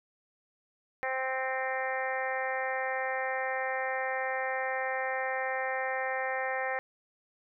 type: harmonic tone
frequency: 261.6 Hz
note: C4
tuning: in tune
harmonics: 2 / 3 / 4 / 5 / 6 / 7 / 8 / 9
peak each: -35 / -35 / -42 / -43 / -43 / -35 / -40 / -46 dBFS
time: 1.03-6.79 s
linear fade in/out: 0 ms
effects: none